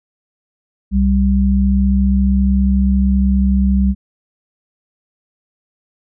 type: tone pair together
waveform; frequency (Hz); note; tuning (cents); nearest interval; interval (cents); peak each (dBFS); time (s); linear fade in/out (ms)
sine; 65.41 / 196; C2 / G3; 0 / 0; octave + perfect fifth; 1900; -13; 0.91-3.95; 50
effects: none